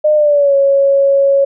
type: tone with pitch glide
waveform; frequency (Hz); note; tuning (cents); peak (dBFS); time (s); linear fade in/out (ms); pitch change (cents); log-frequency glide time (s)
sine; 607 to 553.4; D#5 to C#5; -43 to -3; -7; 0.04-1.45; 10; -160; 0.15-0.55
effects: none